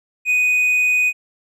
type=tone; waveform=triangle; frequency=2489 Hz; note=D#7; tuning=in tune; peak=-12 dBFS; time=0.25-1.13 s; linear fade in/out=50 ms; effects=resampled to 32000 Hz

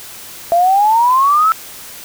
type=exponential sweep; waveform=sine; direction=up; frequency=671 to 1335 Hz; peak=-8 dBFS; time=0.52-1.52 s; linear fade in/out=0 ms; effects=white hiss -33 dBFS RMS until 2.04 s

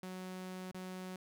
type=tone with dropouts; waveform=sawtooth; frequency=185 Hz; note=F#3; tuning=in tune; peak=-39 dBFS; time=0.03-1.16 s; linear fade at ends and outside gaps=2 ms; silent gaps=0.714-0.745 s; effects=none

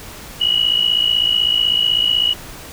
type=tone pair together; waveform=sine; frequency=2890 / 2946 Hz; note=F#7 / F#7; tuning=-41 / -8 cents; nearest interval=unison; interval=33 cents; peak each=-16 dBFS; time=0.4-2.34 s; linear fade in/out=20 ms; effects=pink hiss -35 dBFS RMS until 2.72 s

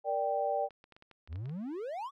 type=chord; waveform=sine; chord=G minor; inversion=first; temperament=equal; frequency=466.2 / 587.3 / 784 Hz; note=Bb4 / D5 / G5; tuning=0 / 0 / 0 cents; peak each=-37 / -32 / -32 dBFS; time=0.04-0.69 s; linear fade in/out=50 ms
type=clicks; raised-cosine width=0.3 ms; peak=-39 dBFS; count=11; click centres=0.707 / 0.841 / 0.923 / 0.965 / 1.024 / 1.113 / 1.275 / 1.328 / 1.358 / 1.457 / 1.495 s
type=exponential sweep; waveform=triangle; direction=up; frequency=70 to 1182 Hz; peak=-34 dBFS; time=1.28-2.11 s; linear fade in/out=50 ms
effects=none

